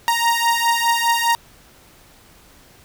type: beating tone pair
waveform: sawtooth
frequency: 930 / 934.9 Hz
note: A#5 / A#5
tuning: -4 / +5 cents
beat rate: 4.9 Hz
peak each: -15 dBFS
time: 0.08-1.35 s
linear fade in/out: 0 ms
effects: pink hiss -49 dBFS RMS until 2.84 s